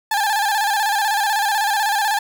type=tone with vibrato; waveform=30% pulse; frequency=837 Hz; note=G#5; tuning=13 cents sharp; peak=-14 dBFS; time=0.11-2.19 s; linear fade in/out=5 ms; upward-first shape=square; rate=16 Hz; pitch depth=69 cents each way; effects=none